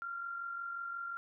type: tone with amplitude modulation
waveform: sine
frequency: 1384 Hz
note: F6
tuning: 16 cents flat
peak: -36 dBFS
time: 0.02-1.17 s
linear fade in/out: 0 ms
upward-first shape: sine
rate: 45.6 Hz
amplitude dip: 45%
effects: none